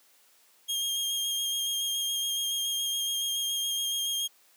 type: tone with vibrato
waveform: sawtooth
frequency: 3232 Hz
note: G#7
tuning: 48 cents flat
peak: -25 dBFS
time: 0.68-4.28 s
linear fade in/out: 20 ms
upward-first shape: square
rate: 7.1 Hz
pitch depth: 13 cents each way
effects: white hiss -62 dBFS RMS until 4.56 s + high-pass 300 Hz 12 dB/octave